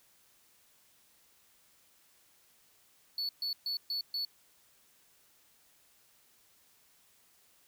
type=tone bursts; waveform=triangle; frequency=4435 Hz; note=C#8; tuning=in tune; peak=-31 dBFS; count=5; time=3.18-4.25 s; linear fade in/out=2 ms; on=110 ms; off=130 ms; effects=white hiss -66 dBFS RMS until 7.67 s